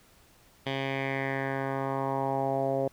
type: tone with low-pass filter sweep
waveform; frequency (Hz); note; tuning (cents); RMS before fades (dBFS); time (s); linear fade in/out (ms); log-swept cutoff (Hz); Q
10% pulse; 135.5; C#3; -39; -30; 0.66-2.88; 5; 3100 to 570; 3.3
effects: pink hiss -60 dBFS RMS until 2.92 s